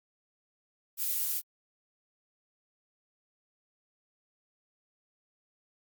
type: noise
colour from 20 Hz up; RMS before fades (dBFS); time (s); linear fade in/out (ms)
violet; -31; 0.97-1.42; 50
effects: Opus 48 kbps